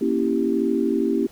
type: chord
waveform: sine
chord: A# diminished seventh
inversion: none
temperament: equal with one note detuned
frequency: 236.1 / 277.2 / 329.6 / 392 Hz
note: A#3 / C#4 / E4 / G4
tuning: +22 / 0 / 0 / 0 cents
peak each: -24 dBFS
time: 0.01-1.27 s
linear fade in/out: 5 ms
effects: pink hiss -50 dBFS RMS until 1.31 s